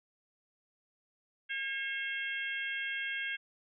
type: harmonic tone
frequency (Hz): 540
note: C#5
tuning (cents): -45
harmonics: 3 / 4 / 5 / 6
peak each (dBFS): -37 / -39 / -41 / -43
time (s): 1.49-3.37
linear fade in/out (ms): 20
effects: none